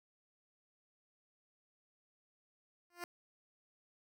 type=tone with exponential growth; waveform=10% pulse; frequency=349.2 Hz; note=F4; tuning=in tune; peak=-30 dBFS; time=2.9-3.04 s; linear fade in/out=1 ms; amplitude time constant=30 ms; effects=none